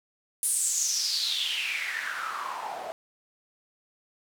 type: noise with band-pass filter sweep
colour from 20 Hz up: white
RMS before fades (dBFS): -30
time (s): 0.43-2.92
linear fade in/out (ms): 0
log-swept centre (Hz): 10000 to 640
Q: 6.4
effects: none